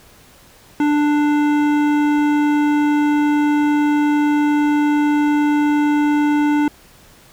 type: tone with hard clipping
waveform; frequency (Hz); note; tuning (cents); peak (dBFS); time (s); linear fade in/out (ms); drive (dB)
triangle; 295.2; D4; +9; -15; 0.8-6.68; 2; 18
effects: pink hiss -47 dBFS RMS until 7.32 s